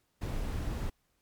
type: noise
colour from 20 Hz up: brown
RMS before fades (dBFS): -34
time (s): 0.21-0.9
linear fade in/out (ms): 10
effects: pink hiss -75 dBFS RMS until 1.21 s + MP3 96 kbps